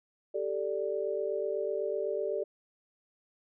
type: chord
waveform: sine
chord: G suspended second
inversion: none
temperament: equal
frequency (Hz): 392 / 440 / 587.3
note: G4 / A4 / D5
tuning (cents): 0 / 0 / 0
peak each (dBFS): -34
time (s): 0.34-2.44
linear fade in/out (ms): 10
effects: none